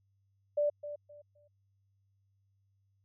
sine tone with echo, 587.3 Hz, D5, in tune, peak -26 dBFS, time 0.57-0.7 s, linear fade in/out 10 ms, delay 260 ms, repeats 3, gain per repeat -12 dB, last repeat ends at 1.48 s, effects added 98 Hz sine -70 dBFS peak until 3.04 s

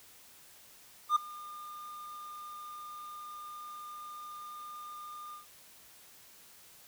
triangle tone with ADSR envelope, 1209 Hz, D6, 50 cents sharp, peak -19 dBFS, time 1.09-5.46 s, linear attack 68 ms, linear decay 9 ms, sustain -22 dB, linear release 130 ms, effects white hiss -57 dBFS RMS until 6.87 s

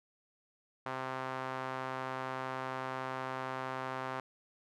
sawtooth tone with band-pass filter, 130.81 Hz, C3, in tune, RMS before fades -39 dBFS, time 0.86-4.2 s, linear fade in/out 2 ms, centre 1100 Hz, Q 1.4, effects none

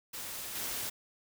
white noise with level steps, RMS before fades -41 / -37 dBFS, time 0.13-0.9 s, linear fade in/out 10 ms, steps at 0.55 s, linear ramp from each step 5 ms, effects none

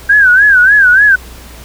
sine tone with vibrato, 1572 Hz, G6, 4 cents sharp, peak -3 dBFS, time 0.09-1.16 s, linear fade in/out 10 ms, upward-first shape sine, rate 3.4 Hz, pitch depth 140 cents each way, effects added 60 Hz sine -32 dBFS peak until 1.64 s + pink hiss -35 dBFS RMS until 1.64 s

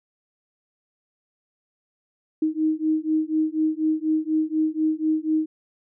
sine beating tone pair, 311.1 / 315.2 Hz, D#4 / D#4, 0 / +23 cents, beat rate 4.1 Hz, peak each -23 dBFS, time 2.42-5.46 s, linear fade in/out 5 ms, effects none

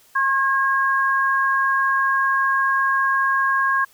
sine tone pair together, 1078.2 / 1633 Hz, C#6 / G#6, -48 / -30 cents, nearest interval perfect fifth, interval 718 cents, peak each -19 dBFS, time 0.15-3.85 s, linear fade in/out 10 ms, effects white hiss -54 dBFS RMS until 3.93 s

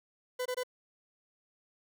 40% pulse tone bursts, 502 Hz, B4, 28 cents sharp, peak -31 dBFS, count 3, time 0.39-0.635 s, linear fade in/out 10 ms, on 67 ms, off 22 ms, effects none

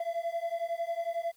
triangle beating tone pair, 670 / 681 Hz, E5 / F5, +28 / -44 cents, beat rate 11 Hz, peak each -32 / -32 dBFS, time 0-1.32 s, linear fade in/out 5 ms, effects white hiss -64 dBFS RMS until 1.36 s + Opus 24 kbps

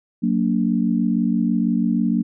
sine chord, Gb augmented, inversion none, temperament just, 185 / 231.2 / 289.1 Hz, Gb3 / Bb3 / D4, 0 / -14 / -27 cents, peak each -21 / -19 / -24 dBFS, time 0.22-2.23 s, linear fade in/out 20 ms, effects none

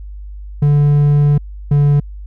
triangle tone pair in turn, 145.6 / 144.43 Hz, D3 / D3, -15 / -29 cents, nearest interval unison, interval 14 cents, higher first, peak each -6 dBFS, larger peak neither, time 0.62-1.38 / 1.71-2 s, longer first, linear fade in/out 5 ms, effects added 50 Hz sine -27 dBFS peak until 2.26 s

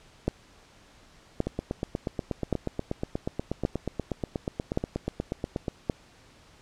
two click trains, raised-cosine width 2 ms, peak -15 / -11 dBFS, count 36 / 6, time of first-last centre 1.47-5.682 / 0.28-5.898 s, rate 8.31 / 0.89 Hz, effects pink hiss -56 dBFS RMS until 6.61 s + low-pass 7000 Hz 12 dB/octave

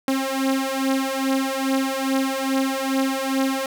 sawtooth beating tone pair, 266.3 / 268.7 Hz, C4 / C4, +31 / +46 cents, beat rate 2.4 Hz, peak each -20 / -19 dBFS, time 0.08-3.66 s, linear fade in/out 2 ms, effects none

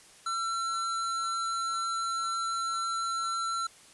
square tone, 1349 Hz, E6, 40 cents sharp, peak -30 dBFS, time 0.26-3.67 s, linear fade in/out 5 ms, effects white hiss -55 dBFS RMS until 3.93 s + resampled to 24000 Hz

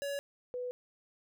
square / sine tone pair in turn, 564 / 495.8 Hz, C#5 / B4, +30 / +7 cents, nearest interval major second, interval 223 cents, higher first, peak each -35 / -35 dBFS, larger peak neither, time 0.02-0.19 / 0.54-0.71 s, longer neither, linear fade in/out 0 ms, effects none

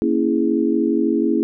sine chord, A# half-diminished seventh, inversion none, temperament equal, 233.1 / 277.2 / 329.6 / 415.3 Hz, A#3 / C#4 / E4 / G#4, 0 / 0 / 0 / 0 cents, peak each -21 / -21 / -19 / -23 dBFS, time 0.02-1.43 s, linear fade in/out 0 ms, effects none

